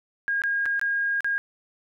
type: tone with dropouts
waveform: sine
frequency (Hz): 1626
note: G#6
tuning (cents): -37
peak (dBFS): -22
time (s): 0.28-1.38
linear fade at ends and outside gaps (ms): 0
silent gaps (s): 0.419-0.437 / 0.656-0.661 / 0.795-0.814 / 1.206-1.245
effects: none